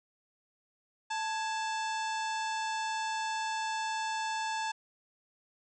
harmonic tone with a mistuned harmonic, 881 Hz, A5, 2 cents sharp, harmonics 1 / 2 / 3 / 4 / 5 / 6 / 7 / 8 / 9, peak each -33 / -39 / -43 / -45 / -47 / -49 / -50 / -51 / -52 dBFS, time 1.1-4.72 s, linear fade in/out 10 ms, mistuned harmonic 2, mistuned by -100 cents, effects none

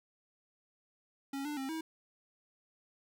square tone with pitch steps, 275.1 / 296.3 / 267.5 / 320.8 Hz, C#4 / D4 / C4 / E4, -13 / +15 / +38 / -47 cents, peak -37 dBFS, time 1.33-1.81 s, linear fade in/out 5 ms, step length 120 ms, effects none

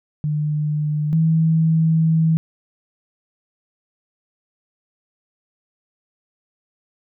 sine tone pair in turn, 150.5 / 161.16 Hz, D3 / E3, +43 / -39 cents, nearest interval minor second, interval 118 cents, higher second, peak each -18 / -13 dBFS, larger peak second, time 0.24-1.13 / 1.13-2.37 s, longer second, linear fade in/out 0 ms, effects none

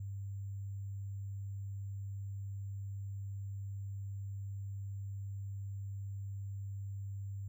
sine tone with sample-and-hold, 98.7 Hz, G2, 12 cents sharp, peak -39 dBFS, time 0-7.48 s, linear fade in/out 5 ms, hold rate 7350 Hz, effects none

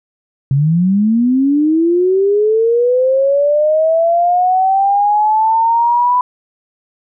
sine linear sweep, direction up, 131.7 to 997 Hz, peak -9 dBFS, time 0.51-6.21 s, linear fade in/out 2 ms, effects none

